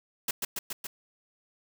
white noise with echo, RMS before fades -29 dBFS, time 0.28-0.31 s, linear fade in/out 5 ms, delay 140 ms, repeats 4, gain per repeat -2 dB, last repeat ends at 0.87 s, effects none

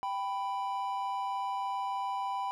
triangle tone pair together, 785 / 991.8 Hz, G5 / B5, +2 / +7 cents, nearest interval major third, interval 405 cents, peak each -33 / -32 dBFS, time 0.03-2.51 s, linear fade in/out 0 ms, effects none

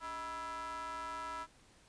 square ring-modulated tone, 172.7 Hz, F3, 19 cents flat, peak -38 dBFS, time 0-1.47 s, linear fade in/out 50 ms, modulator 1150 Hz, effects pink hiss -64 dBFS RMS until 1.88 s + resampled to 22050 Hz

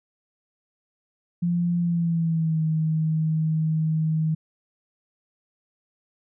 sine tone with pitch glide, 173.3 to 158 Hz, F3 to D#3, -13 to +27 cents, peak -20 dBFS, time 1.42-4.35 s, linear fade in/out 10 ms, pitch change -160 cents, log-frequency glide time 1.79-2.62 s, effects none

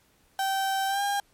35% pulse tone with pitch glide, 776 to 805.7 Hz, G5 to G5, -18 to +47 cents, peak -23 dBFS, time 0.39-1.2 s, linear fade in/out 2 ms, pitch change +65 cents, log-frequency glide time 0.87-1.02 s, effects pink hiss -64 dBFS RMS until 1.33 s + MP3 64 kbps

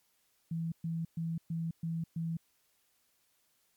sine tone bursts, 164.81 Hz, E3, in tune, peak -32 dBFS, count 6, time 0.51-2.37 s, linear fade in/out 5 ms, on 210 ms, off 120 ms, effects white hiss -73 dBFS RMS until 3.76 s + MP3 96 kbps

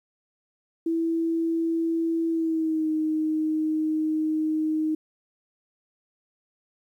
sine tone with pitch glide, 329.6 to 312 Hz, E4 to D#4, 0 to +5 cents, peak -22 dBFS, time 0.86-4.95 s, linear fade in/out 5 ms, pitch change -95 cents, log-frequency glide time 2.29-2.9 s, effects 10-bit

